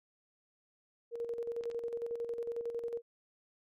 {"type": "tone with tremolo", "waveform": "sine", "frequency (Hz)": 469, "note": "A#4", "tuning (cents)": 11, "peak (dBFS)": -33, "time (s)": [1.11, 3.02], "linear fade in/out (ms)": 50, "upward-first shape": "square", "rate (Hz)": 11, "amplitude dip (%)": 55}
{"type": "clicks", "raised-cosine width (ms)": 0.2, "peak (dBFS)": [-31, -34], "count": 2, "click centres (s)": [1.637, 1.714]}
{"effects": ["MP3 64 kbps"]}